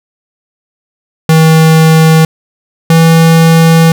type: tone pair in turn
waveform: square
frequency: 160 / 163.83 Hz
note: D#3 / E3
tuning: +49 / -10 cents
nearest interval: unison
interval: 41 cents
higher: second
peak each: -3 dBFS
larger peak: neither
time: 1.29-2.25 / 2.9-3.92 s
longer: second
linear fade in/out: 2 ms
effects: none